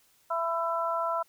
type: harmonic tone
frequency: 333.4 Hz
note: E4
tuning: 20 cents sharp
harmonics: 2 / 3 / 4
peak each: -31 / -31 / -31 dBFS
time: 0.3-1.23 s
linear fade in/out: 10 ms
effects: white hiss -65 dBFS RMS until 1.28 s